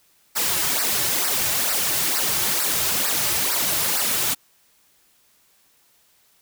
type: noise with flanger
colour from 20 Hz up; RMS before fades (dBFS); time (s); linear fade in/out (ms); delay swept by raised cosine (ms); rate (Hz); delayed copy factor
white; -22; 0.35-4.35; 20; 0.29 to 4.29; 2.2; -0.8
effects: white hiss -60 dBFS RMS until 6.41 s